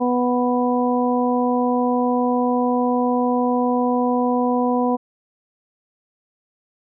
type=harmonic tone; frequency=246.9 Hz; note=B3; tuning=in tune; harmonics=1 / 2 / 3 / 4; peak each=-19 / -22 / -24 / -25 dBFS; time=0-4.97 s; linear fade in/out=20 ms; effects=none